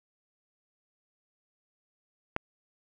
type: click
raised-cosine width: 0.5 ms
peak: -13 dBFS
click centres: 2.364 s
effects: none